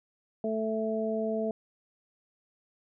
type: harmonic tone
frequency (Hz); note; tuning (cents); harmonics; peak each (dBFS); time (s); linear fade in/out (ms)
220; A3; 0; 1 / 2 / 3; -32 / -32 / -32; 0.44-1.51; 2
effects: none